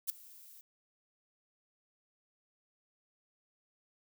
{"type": "noise with ADSR envelope", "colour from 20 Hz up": "violet", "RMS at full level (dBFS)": -31, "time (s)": [0.07, 0.61], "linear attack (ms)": 28, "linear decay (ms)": 4, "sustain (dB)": -24, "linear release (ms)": 3, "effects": []}